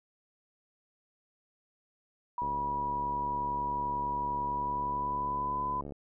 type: tone with pitch glide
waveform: sine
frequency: 973 to 1003.2 Hz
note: B5 to B5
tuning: -26 to +27 cents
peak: -30 dBFS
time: 2.38-5.81 s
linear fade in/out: 2 ms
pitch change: +53 cents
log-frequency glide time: 4.42-5.61 s
type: click train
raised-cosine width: 2 ms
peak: -29 dBFS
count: 250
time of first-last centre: 2.42-5.922 s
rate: 71.1 Hz
effects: none